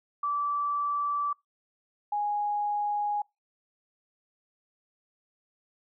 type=tone pair in turn; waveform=sine; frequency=1160 / 827.9 Hz; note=D6 / G#5; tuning=-22 / -6 cents; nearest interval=tritone; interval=584 cents; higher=first; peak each=-26 dBFS; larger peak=neither; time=0.23-1.33 / 2.12-3.22 s; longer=neither; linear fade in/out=5 ms; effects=noise-tail reverb RT60 0.2 s tail -25 dB re dry